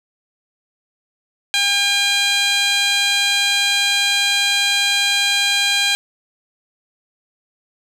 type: tone with band-pass filter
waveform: 15% pulse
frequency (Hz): 805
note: G5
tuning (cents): +46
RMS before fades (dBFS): -17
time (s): 1.54-5.95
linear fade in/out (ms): 0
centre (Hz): 4400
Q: 1.5
effects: none